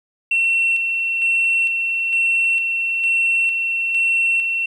sine tone with tremolo, 2711 Hz, E7, 48 cents sharp, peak -13 dBFS, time 0.31-4.66 s, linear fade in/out 5 ms, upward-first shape square, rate 1.1 Hz, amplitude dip 40%, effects tanh soft clip ceiling -11 dBFS + 9-bit

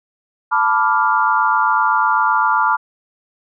sine chord, B half-diminished seventh, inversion third, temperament equal, 880 / 987.8 / 1174.7 / 1396.9 Hz, A5 / B5 / D6 / F6, 0 / 0 / 0 / 0 cents, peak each -18 dBFS, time 0.51-2.77 s, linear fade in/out 20 ms, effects none

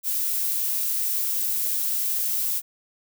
violet noise, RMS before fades -25 dBFS, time 0.03-2.62 s, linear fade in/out 50 ms, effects none

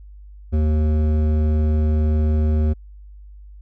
sine tone with hard clipping, 76.8 Hz, D#2, 22 cents flat, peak -17 dBFS, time 0.52-2.74 s, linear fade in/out 20 ms, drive 12 dB, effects added 50 Hz sine -38 dBFS peak until 3.61 s

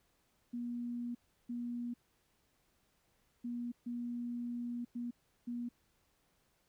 sine tone bursts at uneven times, 240 Hz, B3, 49 cents flat, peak -37 dBFS, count 6, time 0.53-1.15 / 1.49-1.94 / 3.44-3.72 / 3.86-4.85 / 4.95-5.11 / 5.47-5.69 s, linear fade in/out 10 ms, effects pink hiss -75 dBFS RMS until 6.68 s

